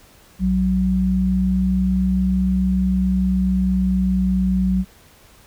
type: tone pair together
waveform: sine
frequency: 62.44 / 187.1 Hz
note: B1 / F#3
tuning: +20 / +20 cents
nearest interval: octave + perfect fifth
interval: 1900 cents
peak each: -22 / -16 dBFS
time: 0.39-4.85 s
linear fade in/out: 50 ms
effects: pink hiss -50 dBFS RMS until 5.46 s